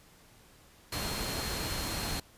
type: tone in noise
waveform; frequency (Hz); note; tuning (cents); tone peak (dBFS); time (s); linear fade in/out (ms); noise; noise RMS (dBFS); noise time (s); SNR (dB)
sine; 4237; C8; +21; -41; 0.92-2.2; 5; pink; -35; 0.92-2.2; -9
effects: pink hiss -59 dBFS RMS until 2.37 s + resampled to 32000 Hz